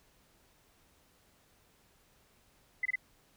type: tone bursts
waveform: sine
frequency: 2018 Hz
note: B6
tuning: 37 cents sharp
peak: -28 dBFS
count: 3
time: 2.83-2.957 s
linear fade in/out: 5 ms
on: 25 ms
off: 26 ms
effects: pink hiss -67 dBFS RMS until 3.36 s